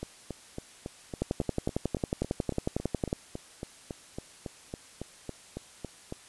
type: two click trains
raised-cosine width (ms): 2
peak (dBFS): -14 / -22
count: 22 / 23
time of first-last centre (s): 1.22-3.129 / 0.03-6.124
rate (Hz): 11 / 3.61
effects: white hiss -53 dBFS RMS until 6.28 s + resampled to 24000 Hz